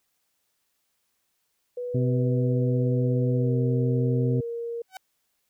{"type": "tone with pitch glide", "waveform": "sine", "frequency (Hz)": [491, 467.5], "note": ["B4", "A#4"], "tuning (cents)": [-10, 5], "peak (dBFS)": -29, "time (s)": [1.77, 4.82], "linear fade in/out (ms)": 5, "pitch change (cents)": -85, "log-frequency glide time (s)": [3.38, 3.53]}
{"type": "harmonic tone", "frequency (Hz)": 126.9, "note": "B2", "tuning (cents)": 47, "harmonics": [1, 2, 3, 4, 5], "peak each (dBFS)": [-22, -28, -33, -46, -45], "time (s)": [1.94, 4.41], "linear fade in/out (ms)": 10}
{"type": "tone with exponential growth", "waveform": "sawtooth", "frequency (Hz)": 756, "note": "F#5", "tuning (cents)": 37, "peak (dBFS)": -29, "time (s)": [4.88, 4.97], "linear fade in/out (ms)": 2, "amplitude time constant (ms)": 18}
{"effects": ["white hiss -74 dBFS RMS until 5.49 s"]}